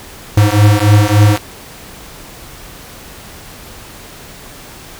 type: beating tone pair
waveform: square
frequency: 102.6 / 106.1 Hz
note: G#2 / G#2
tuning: -21 / +38 cents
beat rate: 3.5 Hz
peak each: -10 dBFS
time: 0.37-1.38 s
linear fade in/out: 5 ms
effects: pink hiss -34 dBFS RMS until 4.99 s